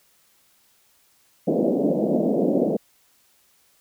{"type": "band-pass noise", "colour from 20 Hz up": "pink", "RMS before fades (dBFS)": -21, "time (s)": [1.47, 2.77], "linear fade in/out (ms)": 10, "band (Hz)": [180, 630], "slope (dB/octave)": 48, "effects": ["white hiss -61 dBFS RMS until 3.8 s"]}